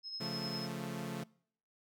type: tone with tremolo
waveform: sine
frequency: 5160 Hz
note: E8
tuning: 38 cents flat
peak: -38 dBFS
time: 0.03-0.68 s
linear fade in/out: 50 ms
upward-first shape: sine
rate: 10 Hz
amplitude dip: 50%
type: chord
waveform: sawtooth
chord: Db augmented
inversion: none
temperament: equal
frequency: 138.59 / 174.61 / 220 Hz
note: Db3 / F3 / A3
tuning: 0 / 0 / 0 cents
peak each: -40 / -39 / -39 dBFS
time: 0.2-1.24 s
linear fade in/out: 10 ms
effects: noise-tail reverb RT60 0.6 s tail -24 dB re dry